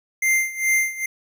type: tone with tremolo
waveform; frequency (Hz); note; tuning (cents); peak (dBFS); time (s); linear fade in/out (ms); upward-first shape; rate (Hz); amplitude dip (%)
square; 2093; C7; 0; -16; 0.22-1.06; 5; sine; 2.4; 85
effects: none